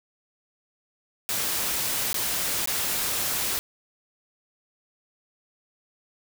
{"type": "noise with dropouts", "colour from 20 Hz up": "white", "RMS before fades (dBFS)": -27, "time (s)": [1.29, 3.59], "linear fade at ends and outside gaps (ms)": 0, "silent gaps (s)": [[2.13, 2.143], [2.658, 2.674]], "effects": []}